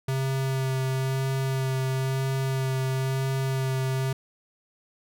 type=tone with vibrato; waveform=square; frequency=132.8 Hz; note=C3; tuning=26 cents sharp; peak=-25 dBFS; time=0.08-4.13 s; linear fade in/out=5 ms; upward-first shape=sine; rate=1 Hz; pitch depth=14 cents each way; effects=none